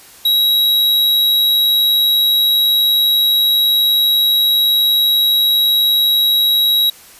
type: tone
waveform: square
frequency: 3853 Hz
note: B7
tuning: 44 cents flat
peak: -11 dBFS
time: 0.25-6.9 s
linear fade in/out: 5 ms
effects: white hiss -41 dBFS RMS until 7.19 s + resampled to 32000 Hz